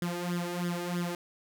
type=tone with flanger; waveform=sawtooth; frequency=175.1 Hz; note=F3; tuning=5 cents sharp; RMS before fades=-33 dBFS; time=0.02-1.15 s; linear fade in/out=2 ms; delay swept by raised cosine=0.58 to 2.48 ms; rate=3.1 Hz; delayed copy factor=+0.8; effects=none